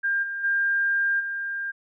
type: tone with level steps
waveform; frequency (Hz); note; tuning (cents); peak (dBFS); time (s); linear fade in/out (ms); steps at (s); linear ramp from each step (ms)
sine; 1600; G6; +35; -21 / -28 / -20 / -27; 0.03-1.72; 20; 0.22 / 0.43 / 1.19; 20
effects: none